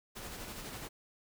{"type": "noise with tremolo", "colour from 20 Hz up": "pink", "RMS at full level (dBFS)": -43, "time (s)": [0.15, 0.89], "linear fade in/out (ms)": 20, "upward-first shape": "sine", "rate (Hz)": 12, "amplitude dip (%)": 35, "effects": []}